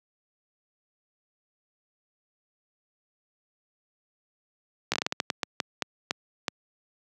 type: slowing click train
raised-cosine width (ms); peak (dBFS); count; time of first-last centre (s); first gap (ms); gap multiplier
0.2; -8; 14; 4.92-6.482; 16; 1.3
effects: high-pass 150 Hz 12 dB/octave

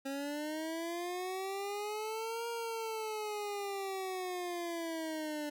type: linear two-way sweep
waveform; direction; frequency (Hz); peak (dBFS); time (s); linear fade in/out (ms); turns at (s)
25% pulse; up then down; 270 to 468.9 to 293.8; -33; 0.05-5.5; 10; 2.48
effects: none

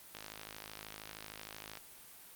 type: click train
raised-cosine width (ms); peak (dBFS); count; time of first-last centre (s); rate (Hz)
0.2; -27; 87; 0.15-1.773; 53
effects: white hiss -55 dBFS RMS until 2.35 s + Opus 32 kbps

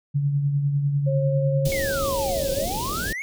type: tone with tremolo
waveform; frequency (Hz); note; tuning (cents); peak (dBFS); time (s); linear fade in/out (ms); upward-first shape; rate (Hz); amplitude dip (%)
sine; 142.3; C#3; +46; -17; 0.14-1.69; 20; triangle; 10; 50
type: tone with pitch glide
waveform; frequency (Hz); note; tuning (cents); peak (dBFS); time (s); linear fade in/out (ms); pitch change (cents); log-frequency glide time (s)
sine; 539 to 548.1; C#5 to C#5; -49 to -20; -24; 1.06-2.66; 20; +29; 1.6-1.89
type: band-stop noise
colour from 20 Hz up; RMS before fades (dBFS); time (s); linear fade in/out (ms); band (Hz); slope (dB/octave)
pink; -29; 1.65-3.13; 5; 570 to 3200; 24
type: exponential two-way sweep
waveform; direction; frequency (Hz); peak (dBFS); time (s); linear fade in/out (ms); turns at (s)
triangle; down then up; 2242 to 500 to 2242; -26; 1.72-3.22; 0; 2.51
effects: none

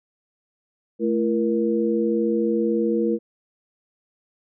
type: tone cluster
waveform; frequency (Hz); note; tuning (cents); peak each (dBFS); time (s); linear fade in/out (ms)
sine; 219.5 / 338.1 / 471.7; A3 / E4 / A#4; -4 / +44 / +20; -23; 0.99-3.19; 50
effects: none

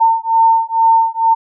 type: beating tone pair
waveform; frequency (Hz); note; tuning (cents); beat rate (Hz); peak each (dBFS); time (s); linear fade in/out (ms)
sine; 904 / 906.2; A5 / A#5; +47 / -49; 2.2; -12; 0-1.35; 20
effects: none

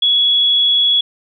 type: tone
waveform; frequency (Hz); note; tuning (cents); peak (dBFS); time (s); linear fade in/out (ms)
sine; 3367; G#7; +23; -10; 0.02-1.01; 5
effects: none

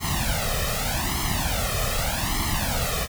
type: noise with flanger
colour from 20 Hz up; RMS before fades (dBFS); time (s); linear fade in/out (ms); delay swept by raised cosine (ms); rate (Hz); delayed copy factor
pink; -25; 0-3.08; 50; 0.96 to 1.64; 0.83; +0.95
effects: none

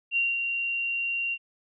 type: tone with ADSR envelope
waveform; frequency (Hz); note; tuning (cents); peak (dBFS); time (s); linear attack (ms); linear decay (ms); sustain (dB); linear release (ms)
sine; 2761; F7; -20; -21; 0.11-1.38; 56; 200; -5; 52
effects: none

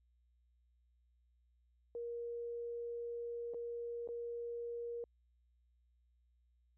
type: tone with dropouts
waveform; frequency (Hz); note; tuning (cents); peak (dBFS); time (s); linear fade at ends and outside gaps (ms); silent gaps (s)
sine; 472.2; A#4; +22; -40; 1.95-5.04; 1; 3.537-3.544 / 4.075-4.088
effects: added 60 Hz sine -70 dBFS peak until 6.77 s

